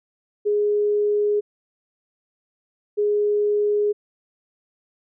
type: tone pair in turn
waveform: sine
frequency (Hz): 415.3 / 415.3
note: G#4 / G#4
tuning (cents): 0 / 0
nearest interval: unison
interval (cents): 0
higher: neither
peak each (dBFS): -17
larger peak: neither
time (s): 0.45-1.41 / 2.97-3.93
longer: neither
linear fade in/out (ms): 20
effects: none